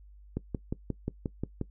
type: click train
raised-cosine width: 3 ms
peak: -18 dBFS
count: 8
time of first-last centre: 0.37-1.613 s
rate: 5.63 Hz
effects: noise-tail reverb RT60 0.1 s tail -19 dB re dry + added 50 Hz sine -50 dBFS peak until 1.7 s